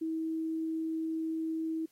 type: tone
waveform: sine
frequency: 321.7 Hz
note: E4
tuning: 42 cents flat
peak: -31 dBFS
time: 0.01-1.86 s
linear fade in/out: 10 ms
effects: white hiss -70 dBFS RMS until 1.91 s + AAC 48 kbps